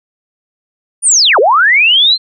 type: linear two-way sweep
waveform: sine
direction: down then up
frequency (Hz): 9720 to 373.2 to 4219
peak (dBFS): -5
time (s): 1.02-2.18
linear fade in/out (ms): 50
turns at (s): 1.39
effects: none